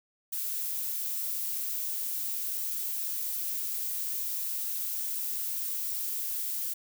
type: noise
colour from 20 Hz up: violet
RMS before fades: -33 dBFS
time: 0.32-6.74 s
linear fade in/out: 10 ms
effects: none